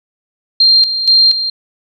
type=tone with tremolo; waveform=sine; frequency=4186 Hz; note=C8; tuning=in tune; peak=-5 dBFS; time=0.6-1.5 s; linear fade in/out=5 ms; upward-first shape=square; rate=2.1 Hz; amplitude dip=65%; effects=none